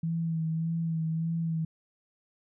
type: tone with vibrato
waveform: sine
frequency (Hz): 163.2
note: E3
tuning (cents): -17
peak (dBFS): -27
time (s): 0.03-1.65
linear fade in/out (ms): 5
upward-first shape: sine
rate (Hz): 1.7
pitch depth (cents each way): 30
effects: none